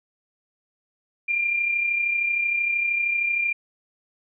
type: tone pair together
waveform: sine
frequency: 2359 / 2392 Hz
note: D7 / D7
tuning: +7 / +31 cents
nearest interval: unison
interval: 24 cents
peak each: -31 / -21 dBFS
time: 1.28-3.53 s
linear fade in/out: 10 ms
effects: none